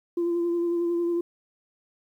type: tone with vibrato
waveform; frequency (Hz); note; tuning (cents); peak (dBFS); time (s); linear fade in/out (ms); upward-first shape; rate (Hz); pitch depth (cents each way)
sine; 343.4; F4; -29; -21; 0.17-1.21; 5; sine; 11; 20
effects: tanh soft clip ceiling -20 dBFS + 10-bit